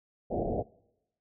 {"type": "low-pass noise", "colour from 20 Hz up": "white", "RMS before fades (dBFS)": -31, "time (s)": [0.3, 0.63], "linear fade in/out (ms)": 20, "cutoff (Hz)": 750, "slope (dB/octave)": 96, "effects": ["noise-tail reverb RT60 0.9 s tail -24 dB re dry"]}